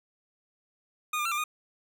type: tone with pitch steps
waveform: 25% pulse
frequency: 1229 / 1201 / 1353 / 1190 / 1231 Hz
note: D#6 / D6 / E6 / D6 / D#6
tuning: -22 / +38 / +45 / +22 / -19 cents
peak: -24 dBFS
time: 1.13-1.44 s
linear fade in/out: 5 ms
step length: 62 ms
effects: none